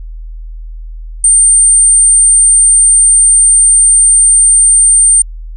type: tone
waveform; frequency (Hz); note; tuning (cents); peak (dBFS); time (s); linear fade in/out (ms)
sine; 8870; C#9; 0; -3; 1.24-5.22; 2
effects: added 40 Hz sine -22 dBFS peak until 5.56 s